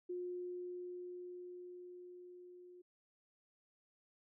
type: tone with level ramp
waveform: sine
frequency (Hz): 357.8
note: F4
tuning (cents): +42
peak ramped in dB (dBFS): -39 to -55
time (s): 0.09-2.82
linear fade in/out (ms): 10
effects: none